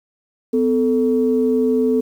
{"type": "tone pair together", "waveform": "sine", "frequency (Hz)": [252.3, 440], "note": ["B3", "A4"], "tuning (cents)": [37, 0], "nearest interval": "minor seventh", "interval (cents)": 963, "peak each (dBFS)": -16, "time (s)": [0.53, 2.01], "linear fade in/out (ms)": 10, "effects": ["tanh soft clip ceiling -6 dBFS", "8-bit"]}